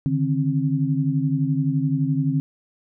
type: tone cluster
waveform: sine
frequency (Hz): 143.3 / 155 / 266.6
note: D3 / D#3 / C4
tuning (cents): -42 / -6 / +33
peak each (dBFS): -23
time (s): 0.06-2.4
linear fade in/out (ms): 0
effects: none